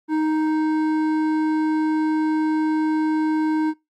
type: tone with hard clipping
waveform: sine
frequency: 311.7 Hz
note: D#4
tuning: 3 cents sharp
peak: -20 dBFS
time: 0.08-3.74 s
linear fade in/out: 50 ms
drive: 10 dB
effects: noise-tail reverb RT60 0.2 s tail -23 dB re dry + Opus 32 kbps